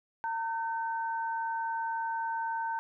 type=tone pair together; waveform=sine; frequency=910.9 / 1532 Hz; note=A#5 / G6; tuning=-40 / -40 cents; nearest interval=major sixth; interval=900 cents; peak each=-31 / -38 dBFS; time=0.24-2.79 s; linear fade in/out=0 ms; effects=none